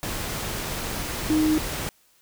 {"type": "tone in noise", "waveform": "sine", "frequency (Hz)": 310, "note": "D#4", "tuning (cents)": -6, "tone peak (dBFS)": -18, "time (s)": [1.3, 1.58], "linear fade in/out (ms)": 0, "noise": "pink", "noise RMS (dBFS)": -30, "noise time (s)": [0.03, 1.89], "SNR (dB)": 9, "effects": ["white hiss -61 dBFS RMS until 2.21 s"]}